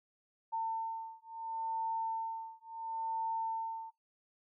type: beating tone pair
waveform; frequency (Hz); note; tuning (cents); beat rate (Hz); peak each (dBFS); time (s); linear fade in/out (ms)
sine; 900 / 900.72; A5 / A5; +39 / +40; 0.72; -38 / -38; 0.52-3.91; 20
effects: noise-tail reverb RT60 0.2 s tail -22 dB re dry